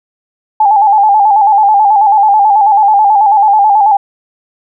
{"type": "tone with vibrato", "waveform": "sine", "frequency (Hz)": 830.6, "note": "G#5", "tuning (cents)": 0, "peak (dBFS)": -4, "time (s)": [0.6, 3.97], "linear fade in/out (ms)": 5, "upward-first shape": "square", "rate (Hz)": 9.2, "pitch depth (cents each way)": 65, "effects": []}